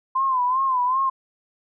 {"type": "tone with vibrato", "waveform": "sine", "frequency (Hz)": 1030, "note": "C6", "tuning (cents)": -28, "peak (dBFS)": -18, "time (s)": [0.15, 1.1], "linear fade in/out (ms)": 10, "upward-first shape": "sine", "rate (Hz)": 2.6, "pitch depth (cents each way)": 85, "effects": []}